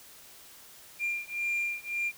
sine beating tone pair, 2391 / 2392.8 Hz, D7 / D7, +30 / +32 cents, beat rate 1.8 Hz, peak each -31 dBFS, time 0.99-2.12 s, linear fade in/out 50 ms, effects tanh soft clip ceiling -25 dBFS + white hiss -52 dBFS RMS until 2.17 s

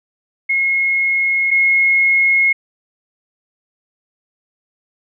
sine tone pair in turn, 2163 / 2163 Hz, C#7 / C#7, -43 / -43 cents, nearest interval unison, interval 0 cents, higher neither, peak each -13 / -10 dBFS, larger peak second, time 0.49-1.51 / 1.51-2.53 s, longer neither, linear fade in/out 10 ms, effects none

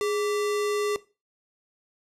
sine tone with sample-and-hold, 415.3 Hz, G#4, in tune, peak -23 dBFS, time 0.01-0.96 s, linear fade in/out 0 ms, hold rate 1575 Hz, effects noise-tail reverb RT60 0.3 s tail -18 dB re dry + low-pass 11000 Hz 12 dB/octave

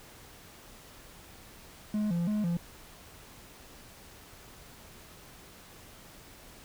triangle tone with vibrato, 190.3 Hz, F#3, 49 cents sharp, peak -25 dBFS, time 1.94-2.57 s, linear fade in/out 2 ms, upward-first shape square, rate 3 Hz, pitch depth 180 cents each way, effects pink hiss -52 dBFS RMS until 6.64 s

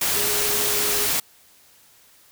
sine tone in noise, 415.9 Hz, G#4, 2 cents sharp, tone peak -30 dBFS, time 0.16-1.07 s, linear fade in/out 5 ms, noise white, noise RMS -22 dBFS, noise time 0.01-1.2 s, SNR -11 dB, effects white hiss -54 dBFS RMS until 2.31 s

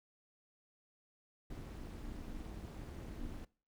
brown noise with amplitude modulation, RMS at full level -43 dBFS, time 1.5-3.45 s, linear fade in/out 5 ms, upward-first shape sine, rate 264 Hz, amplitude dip 75%, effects noise-tail reverb RT60 0.4 s tail -22 dB re dry

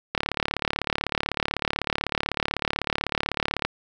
click train, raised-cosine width 0.3 ms, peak -7 dBFS, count 127, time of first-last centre 0.15-3.65 s, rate 36 Hz, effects none

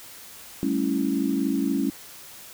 sine chord, A dominant seventh, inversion third, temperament equal, 196 / 220 / 277.2 / 329.6 Hz, G3 / A3 / C#4 / E4, 0 / 0 / 0 / 0 cents, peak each -29 / -29 / -24 / -29 dBFS, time 0.63-1.9 s, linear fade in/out 0 ms, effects white hiss -44 dBFS RMS until 2.53 s

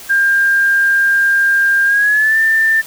sine tone with pitch glide, 1600 to 1785.6 Hz, G6 to A6, +35 to +25 cents, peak -9 dBFS, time 0.09-2.82 s, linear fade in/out 20 ms, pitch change +190 cents, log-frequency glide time 1.85-2.39 s, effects white hiss -34 dBFS RMS until 2.86 s

